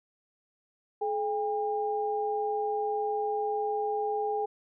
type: tone pair together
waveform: sine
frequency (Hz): 426.7 / 805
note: G#4 / G5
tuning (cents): +47 / +46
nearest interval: major seventh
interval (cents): 1099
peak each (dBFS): -30 / -30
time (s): 1.01-4.46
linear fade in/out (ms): 10
effects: none

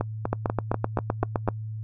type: two click trains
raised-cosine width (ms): 1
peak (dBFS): -11 / -9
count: 7 / 10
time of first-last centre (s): 0.01-1.477 / 0.33-1.487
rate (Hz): 4.09 / 7.78
effects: noise-tail reverb RT60 0.1 s tail -25 dB re dry + added 109 Hz sine -31 dBFS peak until 1.83 s

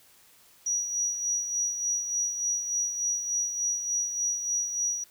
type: tone with tremolo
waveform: sine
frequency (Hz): 5800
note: F#8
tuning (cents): -35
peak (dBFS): -24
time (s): 0.66-5.04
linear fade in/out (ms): 5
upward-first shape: sine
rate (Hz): 3.4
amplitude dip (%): 55
effects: white hiss -58 dBFS RMS until 5.1 s

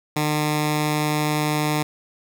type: tone with notch filter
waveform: 10% pulse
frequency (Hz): 151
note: D3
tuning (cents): +48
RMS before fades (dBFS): -22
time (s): 0.16-1.83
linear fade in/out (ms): 5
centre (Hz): 530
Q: 1.9
effects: none

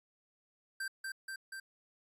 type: tone with echo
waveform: square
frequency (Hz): 1568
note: G6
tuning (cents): 0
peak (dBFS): -37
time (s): 0.8-0.88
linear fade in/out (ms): 5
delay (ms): 240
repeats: 3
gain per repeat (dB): -2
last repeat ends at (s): 1.6
effects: AAC 64 kbps

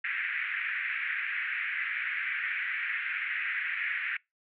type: band-pass noise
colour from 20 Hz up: pink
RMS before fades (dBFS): -33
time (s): 0.04-4.17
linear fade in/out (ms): 5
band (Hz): 1600 to 2400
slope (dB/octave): 48
effects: noise-tail reverb RT60 0.2 s tail -24 dB re dry

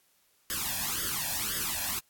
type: noise with flanger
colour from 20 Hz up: white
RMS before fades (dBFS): -32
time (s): 0.5-1.99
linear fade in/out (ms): 0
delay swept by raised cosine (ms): 0.6 to 1.21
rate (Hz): 1.9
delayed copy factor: +0.95
effects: white hiss -68 dBFS RMS until 2.09 s + AAC 64 kbps

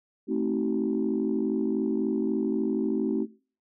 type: chord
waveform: sine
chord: A diminished seventh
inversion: none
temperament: just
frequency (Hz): 220 / 264 / 316.8 / 380.2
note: A3 / C4 / Eb4 / Gb4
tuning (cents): 0 / +16 / +31 / +47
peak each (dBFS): -29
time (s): 0.27-3.27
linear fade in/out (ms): 50
effects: noise-tail reverb RT60 0.4 s tail -21 dB re dry + tanh soft clip ceiling -16 dBFS

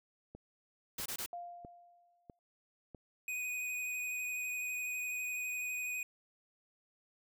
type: click train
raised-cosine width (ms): 2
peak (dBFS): -35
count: 5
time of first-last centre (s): 0.35-2.947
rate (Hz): 1.54
type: noise bursts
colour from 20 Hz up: white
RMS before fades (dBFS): -40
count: 3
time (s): 0.98-1.262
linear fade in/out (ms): 5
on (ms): 78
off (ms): 24
type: tone with exponential decay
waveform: sine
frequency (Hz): 698.5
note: F5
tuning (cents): 0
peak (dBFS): -39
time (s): 1.33-2.39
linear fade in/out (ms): 1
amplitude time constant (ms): 230
type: tone with vibrato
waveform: square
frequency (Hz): 2489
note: D#7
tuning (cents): 0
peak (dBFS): -37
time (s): 3.28-6.03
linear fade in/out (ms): 2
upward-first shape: sine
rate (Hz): 12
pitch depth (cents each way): 15
effects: none

